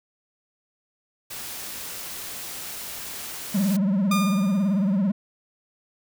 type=noise; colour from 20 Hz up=white; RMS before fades=-35 dBFS; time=1.3-3.77 s; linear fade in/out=10 ms
type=tone with vibrato; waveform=triangle; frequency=195.3 Hz; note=G3; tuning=6 cents flat; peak=-17 dBFS; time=3.54-5.12 s; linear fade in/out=10 ms; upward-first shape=triangle; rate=18 Hz; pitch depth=170 cents each way
type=tone with exponential decay; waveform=sawtooth; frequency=1212 Hz; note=D#6; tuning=46 cents flat; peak=-18 dBFS; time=4.11-4.99 s; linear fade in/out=5 ms; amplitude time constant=190 ms
effects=none